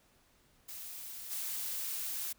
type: noise with level steps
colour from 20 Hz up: blue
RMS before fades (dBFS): -45 / -38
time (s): 0.68-2.33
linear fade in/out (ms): 10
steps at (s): 1.3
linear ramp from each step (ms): 20
effects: pink hiss -68 dBFS RMS until 2.38 s